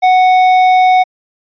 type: tone with tanh clipping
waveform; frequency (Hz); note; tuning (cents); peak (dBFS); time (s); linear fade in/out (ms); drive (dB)
sine; 740; F#5; 0; -7; 0.02-1.04; 20; 10
effects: resampled to 11025 Hz